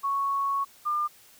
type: tone pair in turn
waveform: sine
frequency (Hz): 1108.7 / 1200.5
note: C#6 / D6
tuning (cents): 0 / +38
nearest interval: minor second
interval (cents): 138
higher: second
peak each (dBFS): -24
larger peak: neither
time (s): 0.03-0.65 / 0.85-1.08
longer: first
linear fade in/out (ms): 20
effects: white hiss -55 dBFS RMS until 1.39 s